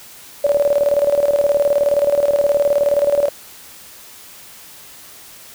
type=tone with tremolo; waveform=sine; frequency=574 Hz; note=D5; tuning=40 cents flat; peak=-10 dBFS; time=0.44-3.29 s; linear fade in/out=5 ms; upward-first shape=square; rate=19 Hz; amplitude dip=65%; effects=white hiss -40 dBFS RMS until 5.54 s